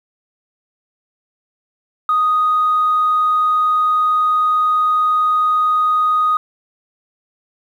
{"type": "tone", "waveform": "sine", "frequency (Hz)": 1244.5, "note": "D#6", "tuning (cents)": 0, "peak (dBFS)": -11, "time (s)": [2.09, 6.37], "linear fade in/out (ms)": 2, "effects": ["tanh soft clip ceiling -8 dBFS", "8-bit"]}